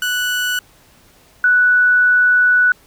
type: tone pair in turn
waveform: 30% pulse / sine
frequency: 1480 / 1480 Hz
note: F#6 / F#6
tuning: 0 / 0 cents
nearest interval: unison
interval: 0 cents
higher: neither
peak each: -14 / -9 dBFS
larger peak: second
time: 0.02-0.59 / 1.44-2.72 s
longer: second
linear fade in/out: 2 ms
effects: pink hiss -50 dBFS RMS until 2.86 s